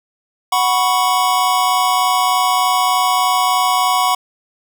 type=chord; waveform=square; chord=F# suspended fourth; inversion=none; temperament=just; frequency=740 / 986.7 / 1110 Hz; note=F#5 / B5 / C#6; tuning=0 / -2 / +2 cents; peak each=-18 dBFS; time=0.52-4.15 s; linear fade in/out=5 ms; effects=none